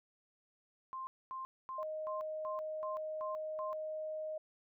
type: tone bursts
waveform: sine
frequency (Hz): 1051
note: C6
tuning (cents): +7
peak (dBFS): -40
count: 8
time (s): 0.93-3.73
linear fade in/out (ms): 0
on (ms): 140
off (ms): 240
type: tone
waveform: sine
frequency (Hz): 622.3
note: D#5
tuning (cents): 0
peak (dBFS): -38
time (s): 1.78-4.38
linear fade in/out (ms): 5
effects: none